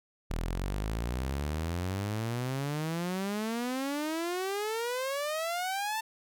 sawtooth exponential sweep, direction up, 38.89 to 898 Hz, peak -27 dBFS, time 0.3-6.01 s, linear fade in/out 10 ms, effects none

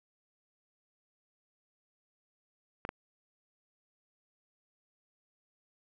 clicks, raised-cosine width 0.5 ms, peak -21 dBFS, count 2, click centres 2.851 / 2.891 s, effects none

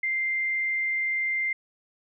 sine tone, 2093 Hz, C7, in tune, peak -24 dBFS, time 0.03-1.53 s, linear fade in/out 5 ms, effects none

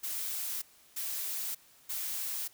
blue noise bursts, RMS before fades -36 dBFS, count 3, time 0.03-2.48 s, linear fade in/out 10 ms, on 590 ms, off 340 ms, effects white hiss -61 dBFS RMS until 2.53 s

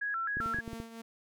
sine tone with vibrato, 1498 Hz, F#6, 21 cents sharp, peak -31 dBFS, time 0.01-0.61 s, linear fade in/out 10 ms, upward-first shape square, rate 3.8 Hz, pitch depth 180 cents each way
clicks, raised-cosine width 3 ms, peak -27 dBFS, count 8, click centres 0.37 / 0.402 / 0.46 / 0.545 / 0.587 / 0.678 / 0.732 / 0.801 s
sawtooth tone with tremolo, 228 Hz, A#3, 38 cents flat, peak -36 dBFS, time 0.4-1.02 s, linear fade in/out 10 ms, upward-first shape triangle, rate 3.5 Hz, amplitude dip 65%
effects none

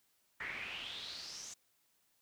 brown noise with band-pass filter sweep, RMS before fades -45 dBFS, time 0.4-1.54 s, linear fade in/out 5 ms, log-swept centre 1900 to 6700 Hz, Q 5.7, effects white hiss -75 dBFS RMS until 2.21 s

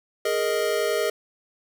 square chord, Ab suspended second, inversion none, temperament equal, 415.3 / 466.2 / 622.3 Hz, Ab4 / Bb4 / Eb5, 0 / 0 / 0 cents, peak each -27 dBFS, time 0.25-1.1 s, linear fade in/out 5 ms, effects none

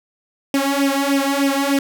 sawtooth tone with flanger, 277.2 Hz, C#4, in tune, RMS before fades -18 dBFS, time 0.54-1.79 s, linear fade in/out 2 ms, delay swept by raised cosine 0.35 to 2.65 ms, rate 3.3 Hz, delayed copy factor +0.8, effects none

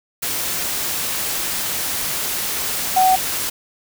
sine tone in noise, 750 Hz, F#5, 23 cents sharp, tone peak -11 dBFS, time 2.96-3.16 s, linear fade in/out 10 ms, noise white, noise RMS -23 dBFS, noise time 0.22-3.5 s, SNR +9 dB, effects none

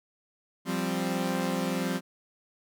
sawtooth chord, F suspended second, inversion none, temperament equal, 174.61 / 196 / 261.6 Hz, F3 / G3 / C4, 0 / 0 / 0 cents, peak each -28 dBFS, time 0.65-2.01 s, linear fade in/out 50 ms, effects none

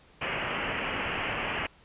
white low-pass noise, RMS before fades -32 dBFS, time 0.21-1.67 s, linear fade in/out 10 ms, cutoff 3000 Hz, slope 96 dB/octave, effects pink hiss -58 dBFS RMS until 1.84 s + resampled to 8000 Hz

